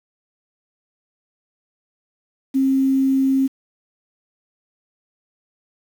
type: tone with quantisation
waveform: sine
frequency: 267.8 Hz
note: C4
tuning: 40 cents sharp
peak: -14 dBFS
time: 2.54-3.48 s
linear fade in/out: 20 ms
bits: 7
effects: none